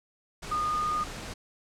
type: tone in noise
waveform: sine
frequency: 1225 Hz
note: D#6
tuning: 27 cents flat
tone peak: -26 dBFS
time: 0.51-1.04 s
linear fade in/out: 10 ms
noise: pink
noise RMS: -39 dBFS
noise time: 0.42-1.34 s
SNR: +10 dB
effects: low-pass 8000 Hz 12 dB/octave